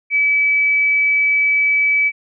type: tone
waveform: sine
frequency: 2294 Hz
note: D7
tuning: 41 cents flat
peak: -12 dBFS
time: 0.1-2.12 s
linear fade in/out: 50 ms
effects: none